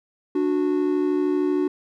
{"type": "tone pair together", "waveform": "triangle", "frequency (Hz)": [293.7, 366.6], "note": ["D4", "F#4"], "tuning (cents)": [0, -16], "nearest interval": "major third", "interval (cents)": 384, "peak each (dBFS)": [-20, -20], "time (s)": [0.35, 1.68], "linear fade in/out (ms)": 5, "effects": []}